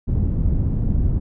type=low-pass noise; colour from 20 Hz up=pink; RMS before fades=-19 dBFS; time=0.07-1.2 s; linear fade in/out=20 ms; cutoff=160 Hz; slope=12 dB/octave; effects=none